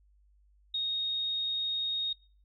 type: tone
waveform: sine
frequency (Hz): 3729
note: A#7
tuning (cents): 0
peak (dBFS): -29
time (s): 0.74-2.13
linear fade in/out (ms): 5
effects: noise-tail reverb RT60 0.5 s tail -26 dB re dry + added 50 Hz sine -61 dBFS peak until 2.44 s